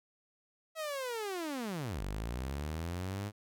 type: linear two-way sweep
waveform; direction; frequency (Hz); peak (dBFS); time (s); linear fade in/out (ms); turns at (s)
sawtooth; down then up; 652 to 46.18 to 105.2; -32; 0.75-3.32; 50; 2.02
effects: none